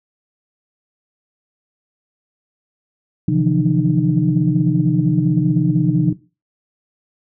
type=tone cluster; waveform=sine; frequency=130.2 / 151.2 / 166.9 / 176.9 / 304.8 Hz; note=C3 / D#3 / E3 / F3 / D#4; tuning=-8 / -49 / +22 / +23 / -36 cents; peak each=-19 dBFS; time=3.28-6.13 s; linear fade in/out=5 ms; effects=noise-tail reverb RT60 0.3 s tail -18 dB re dry + tanh soft clip ceiling -2 dBFS